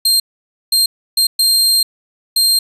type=tone bursts at uneven times; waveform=sawtooth; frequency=4186 Hz; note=C8; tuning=in tune; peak=-7 dBFS; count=5; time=0.05-0.2 / 0.72-0.86 / 1.17-1.27 / 1.39-1.83 / 2.36-2.59 s; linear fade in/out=5 ms; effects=resampled to 32000 Hz + 7-bit